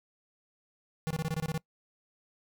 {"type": "tone bursts", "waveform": "square", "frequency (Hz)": 159.9, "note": "D#3", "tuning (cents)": 48, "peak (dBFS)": -30, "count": 9, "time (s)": [1.07, 1.577], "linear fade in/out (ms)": 0, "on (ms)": 35, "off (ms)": 24, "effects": ["noise-tail reverb RT60 0.1 s tail -23 dB re dry"]}